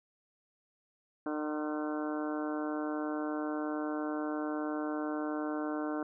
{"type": "harmonic tone with a mistuned harmonic", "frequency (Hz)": 151.5, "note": "D#3", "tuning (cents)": -46, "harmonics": [2, 3, 4, 5, 6, 7, 8, 9, 10], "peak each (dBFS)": [-34, -42, -41, -44, -49, -46, -50, -46, -48], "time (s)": [1.26, 6.03], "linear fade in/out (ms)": 2, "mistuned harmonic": 6, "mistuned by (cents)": 40, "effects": []}